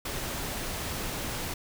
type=noise; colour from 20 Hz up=pink; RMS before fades=-34 dBFS; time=0.05-1.54 s; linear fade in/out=5 ms; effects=none